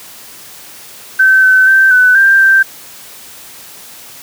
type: tone with pitch steps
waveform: sine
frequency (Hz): 1540 / 1524 / 1557 / 1501 / 1582 / 1568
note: G6 / G6 / G6 / F#6 / G6 / G6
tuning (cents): -31 / -49 / -12 / +24 / +15 / 0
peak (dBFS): -4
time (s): 1.19-2.63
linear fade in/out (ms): 10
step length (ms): 240
effects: white hiss -34 dBFS RMS until 4.22 s + high-pass 80 Hz 12 dB/octave